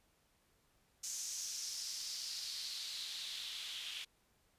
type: noise with band-pass filter sweep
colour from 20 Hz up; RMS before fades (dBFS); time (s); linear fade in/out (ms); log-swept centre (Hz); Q
white; -44; 1.03-4.05; 10; 6500 to 3100; 3.6
effects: pink hiss -74 dBFS RMS until 4.58 s + resampled to 32000 Hz